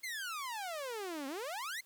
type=exponential two-way sweep; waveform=sawtooth; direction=down then up; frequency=2165 to 261.6 to 2165 Hz; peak=-35 dBFS; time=0.03-1.81 s; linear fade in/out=10 ms; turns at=1.27 s; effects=white hiss -66 dBFS RMS until 1.85 s